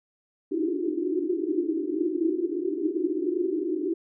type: band-pass noise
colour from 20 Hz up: pink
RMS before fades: -27 dBFS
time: 0.51-3.94 s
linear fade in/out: 10 ms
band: 300 to 380 Hz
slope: 96 dB/octave
effects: none